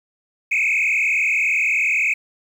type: tone with frequency modulation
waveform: sine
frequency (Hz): 2372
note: D7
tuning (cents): +17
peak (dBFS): -14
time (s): 0.51-2.14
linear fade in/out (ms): 10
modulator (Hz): 40.2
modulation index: 5.4
effects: tanh soft clip ceiling -14 dBFS + 8-bit